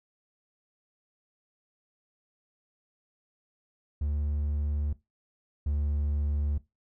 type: tone pair in turn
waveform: triangle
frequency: 73.5 / 73.08 Hz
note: D2 / D2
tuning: +2 / -8 cents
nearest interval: unison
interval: 10 cents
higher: first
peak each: -25 / -24 dBFS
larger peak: second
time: 4.01-4.93 / 5.66-6.58 s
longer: neither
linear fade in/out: 5 ms
effects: noise-tail reverb RT60 0.2 s tail -18 dB re dry